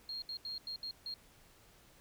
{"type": "tone bursts at uneven times", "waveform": "triangle", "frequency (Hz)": 4237, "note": "C8", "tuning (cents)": 21, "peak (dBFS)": -36, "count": 6, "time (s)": [[0.09, 0.22], [0.29, 0.37], [0.45, 0.58], [0.67, 0.76], [0.83, 0.91], [1.06, 1.14]], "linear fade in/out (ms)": 2, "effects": ["tanh soft clip ceiling -37 dBFS", "pink hiss -63 dBFS RMS until 2 s"]}